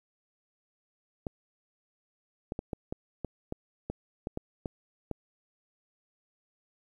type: clicks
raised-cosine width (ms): 2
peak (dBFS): -20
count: 12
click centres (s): 1.268 / 2.521 / 2.591 / 2.732 / 2.925 / 3.247 / 3.524 / 3.9 / 4.271 / 4.374 / 4.658 / 5.113
effects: 10-bit